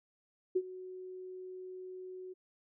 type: tone with ADSR envelope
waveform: sine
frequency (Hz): 370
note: F#4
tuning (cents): 0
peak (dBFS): -25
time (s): 0.55-2.34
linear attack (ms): 13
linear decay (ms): 53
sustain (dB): -18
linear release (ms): 19
effects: none